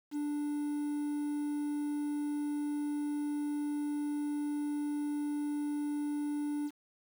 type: tone with quantisation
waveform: triangle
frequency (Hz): 293.7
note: D4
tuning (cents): 0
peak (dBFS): -30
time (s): 0.11-6.71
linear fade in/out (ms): 50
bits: 9
effects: none